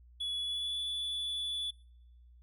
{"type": "tone with pitch glide", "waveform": "triangle", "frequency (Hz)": [3397, 3448], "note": ["G#7", "A7"], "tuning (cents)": [38, -36], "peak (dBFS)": -32, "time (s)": [0.2, 1.71], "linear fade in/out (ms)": 10, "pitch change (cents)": 26, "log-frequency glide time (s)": [0.38, 0.81], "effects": ["noise-tail reverb RT60 1.0 s tail -25 dB re dry", "added 60 Hz sine -55 dBFS peak until 2.42 s"]}